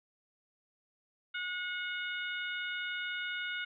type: harmonic tone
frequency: 726 Hz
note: F#5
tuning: 33 cents flat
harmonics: 2 / 3 / 4 / 5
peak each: -37 / -41 / -43 / -45 dBFS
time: 1.34-3.65 s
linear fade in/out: 10 ms
effects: none